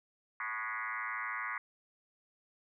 sine tone with frequency modulation, 1568 Hz, G6, in tune, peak -35 dBFS, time 0.4-1.58 s, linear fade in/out 2 ms, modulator 113 Hz, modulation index 5, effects none

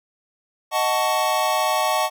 square chord, D# half-diminished seventh, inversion none, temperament equal with one note detuned, 622.3 / 740 / 880 / 1117.7 Hz, D#5 / F#5 / A5 / C#6, 0 / 0 / 0 / +14 cents, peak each -25 dBFS, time 0.71-2.1 s, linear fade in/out 50 ms, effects none

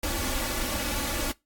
pink noise with comb filter, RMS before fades -29 dBFS, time 0.03-1.32 s, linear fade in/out 5 ms, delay 3.5 ms, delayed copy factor +1, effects noise-tail reverb RT60 0.2 s tail -22 dB re dry + AAC 64 kbps

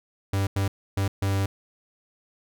45% pulse tone bursts at uneven times, 98 Hz, G2, in tune, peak -22 dBFS, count 4, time 0.33-0.47 / 0.56-0.68 / 0.97-1.08 / 1.22-1.46 s, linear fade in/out 5 ms, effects none

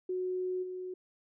sine tone with level steps, 367.5 Hz, F#4, 12 cents flat, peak -31 / -37 dBFS, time 0.09-0.94 s, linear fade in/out 5 ms, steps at 0.62 s, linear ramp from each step 20 ms, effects none

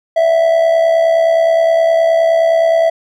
triangle tone with amplitude modulation, 659.3 Hz, E5, in tune, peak -4 dBFS, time 0.16-2.9 s, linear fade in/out 10 ms, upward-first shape sine, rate 69.6 Hz, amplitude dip 55%, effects none

